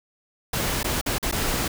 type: noise with dropouts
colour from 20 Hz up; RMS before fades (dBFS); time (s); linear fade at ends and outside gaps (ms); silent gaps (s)
pink; -25; 0.53-1.68; 5; 0.831-0.843 / 1.013-1.061 / 1.184-1.227 / 1.314-1.324
effects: none